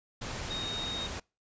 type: tone in noise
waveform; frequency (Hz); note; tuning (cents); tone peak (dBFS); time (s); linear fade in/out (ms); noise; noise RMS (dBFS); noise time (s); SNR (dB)
sine; 3729; A#7; 0; -34; 0.5-1.07; 10; pink; -38; 0.21-1.2; +1
effects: noise-tail reverb RT60 0.3 s tail -26 dB re dry + resampled to 16000 Hz